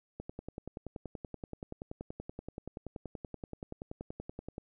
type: click train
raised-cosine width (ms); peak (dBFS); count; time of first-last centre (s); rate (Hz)
2; -27; 47; 0.2-4.581; 10.5
effects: none